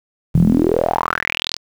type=tone with band-pass filter sweep; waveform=sawtooth; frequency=41.2 Hz; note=E1; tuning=in tune; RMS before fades=-17 dBFS; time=0.34-1.57 s; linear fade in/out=10 ms; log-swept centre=140 to 5100 Hz; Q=7; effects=7-bit